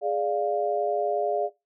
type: chord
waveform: sine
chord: D diminished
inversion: second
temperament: equal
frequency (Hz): 415.3 / 587.3 / 698.5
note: Ab4 / D5 / F5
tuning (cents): 0 / 0 / 0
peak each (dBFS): -28 / -27 / -27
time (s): 0.01-1.5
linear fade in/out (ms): 50
effects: noise-tail reverb RT60 0.2 s tail -18 dB re dry